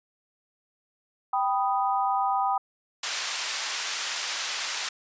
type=chord; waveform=sine; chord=G augmented; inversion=none; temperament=equal; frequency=784 / 987.8 / 1244.5 Hz; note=G5 / B5 / D#6; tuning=0 / 0 / 0 cents; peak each=-25 / -28 / -29 dBFS; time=1.33-2.58 s; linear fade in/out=5 ms
type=band-pass noise; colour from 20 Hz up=white; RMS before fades=-31 dBFS; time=3.03-4.89 s; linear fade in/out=5 ms; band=950 to 6200 Hz; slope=12 dB/octave
effects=resampled to 16000 Hz